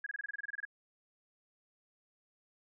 sine tone bursts, 1661.2 Hz, G#6, in tune, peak -36 dBFS, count 13, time 0.04-0.652 s, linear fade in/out 5 ms, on 24 ms, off 25 ms, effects none

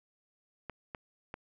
clicks, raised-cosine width 0.5 ms, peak -25 dBFS, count 3, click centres 0.697 / 0.948 / 1.341 s, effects none

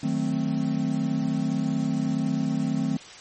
triangle chord, D# diminished seventh, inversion none, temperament equal, 155.56 / 185 / 220 / 261.6 Hz, D#3 / F#3 / A3 / C4, 0 / 0 / 0 / 0 cents, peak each -27 / -29 / -26 / -25 dBFS, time 0.03-2.97 s, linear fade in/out 5 ms, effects white hiss -44 dBFS RMS until 3.2 s + MP3 32 kbps

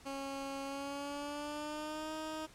15% pulse tone with pitch glide, 274 to 312.9 Hz, C#4 to D#4, -20 to +10 cents, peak -33 dBFS, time 0.05-2.47 s, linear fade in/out 20 ms, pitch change +230 cents, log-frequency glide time 0.64-2.13 s, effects pink hiss -59 dBFS RMS until 2.54 s + low-pass 10000 Hz 12 dB/octave

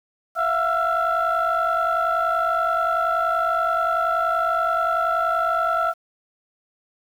sine tone cluster, 664 / 714 / 1337 / 1408 Hz, E5 / F5 / E6 / F6, +12 / +38 / +24 / +14 cents, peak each -23 / -26 / -20 / -27 dBFS, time 0.35-5.94 s, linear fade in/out 50 ms, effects tanh soft clip ceiling -13 dBFS + 8-bit

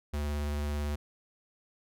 square tone with vibrato, 73.42 Hz, D2, in tune, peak -31 dBFS, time 0.13-0.96 s, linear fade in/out 10 ms, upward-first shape triangle, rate 18 Hz, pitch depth 20 cents each way, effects none

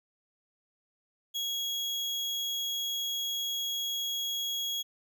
35% pulse tone, 3317 Hz, G#7, 3 cents flat, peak -29 dBFS, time 1.34-4.83 s, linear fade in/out 20 ms, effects none

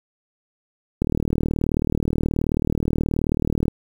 click train, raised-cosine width 3 ms, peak -8 dBFS, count 104, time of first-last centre 1.02-3.681 s, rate 38.7 Hz, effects 7-bit

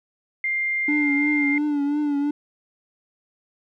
sine tone, 2100 Hz, C7, 6 cents sharp, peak -21 dBFS, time 0.44-1.58 s, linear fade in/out 2 ms
triangle tone with vibrato, 290.8 Hz, D4, 17 cents flat, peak -18 dBFS, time 0.88-2.31 s, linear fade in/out 5 ms, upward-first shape triangle, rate 2.9 Hz, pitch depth 58 cents each way
effects none

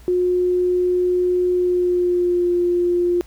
sine tone with pitch glide, 360 to 351.6 Hz, F#4 to F4, -47 to +12 cents, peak -15 dBFS, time 0.08-3.21 s, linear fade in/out 0 ms, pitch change -41 cents, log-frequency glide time 1.52-2.51 s, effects added 60 Hz sine -42 dBFS peak until 3.26 s + pink hiss -51 dBFS RMS until 3.26 s

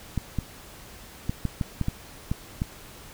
clicks, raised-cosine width 5 ms, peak -13 dBFS, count 9, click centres 0.177 / 0.387 / 1.295 / 1.453 / 1.612 / 1.813 / 1.884 / 2.315 / 2.619 s, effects pink hiss -46 dBFS RMS until 3.13 s

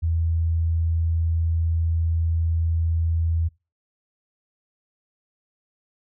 sine tone, 82.41 Hz, E2, in tune, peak -19 dBFS, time 0.02-3.49 s, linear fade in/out 20 ms, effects noise-tail reverb RT60 0.3 s tail -26 dB re dry

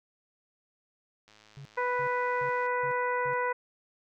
click train, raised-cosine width 0.2 ms, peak -39 dBFS, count 149, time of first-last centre 1.28-2.663 s, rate 107 Hz
triangle tone bursts, 138.59 Hz, C#3, in tune, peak -40 dBFS, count 5, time 1.57-3.335 s, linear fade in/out 0 ms, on 81 ms, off 340 ms
harmonic tone, 493.9 Hz, B4, in tune, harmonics 1 / 2 / 3 / 4 / 5, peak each -31 / -30 / -35 / -36 / -47 dBFS, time 1.77-3.53 s, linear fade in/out 10 ms
effects none

